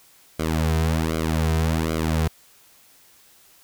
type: tone with flanger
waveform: sawtooth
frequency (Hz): 80.1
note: E2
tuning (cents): -49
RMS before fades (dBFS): -22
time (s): 0.39-2.28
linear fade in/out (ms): 5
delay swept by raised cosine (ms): 1.1 to 3.6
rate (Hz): 1.3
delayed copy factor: -0.95
effects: white hiss -54 dBFS RMS until 3.63 s